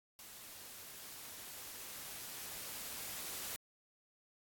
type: noise with level ramp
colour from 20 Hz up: white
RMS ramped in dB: -53 to -43 dBFS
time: 0.19-3.56 s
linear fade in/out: 0 ms
effects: AAC 64 kbps